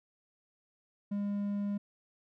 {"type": "tone", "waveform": "triangle", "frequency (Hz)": 202.9, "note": "G#3", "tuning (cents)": -40, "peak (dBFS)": -29, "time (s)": [1.11, 1.78], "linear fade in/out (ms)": 10, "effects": []}